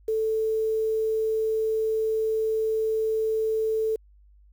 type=tone with quantisation; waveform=sine; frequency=440 Hz; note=A4; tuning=in tune; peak=-22 dBFS; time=0.08-3.96 s; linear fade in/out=5 ms; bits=8; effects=added 50 Hz sine -52 dBFS peak until 4.52 s